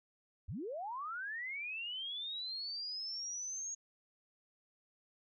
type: linear sweep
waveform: sine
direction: up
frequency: 55.7 to 6645 Hz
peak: -39 dBFS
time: 0.48-3.75 s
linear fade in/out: 10 ms
effects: none